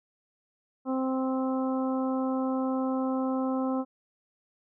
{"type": "harmonic tone", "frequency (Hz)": 261.6, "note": "C4", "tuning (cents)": 0, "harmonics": [1, 2, 3, 4, 5], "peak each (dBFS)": [-27, -33, -37, -39, -41], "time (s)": [0.85, 3.85], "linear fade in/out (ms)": 50, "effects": []}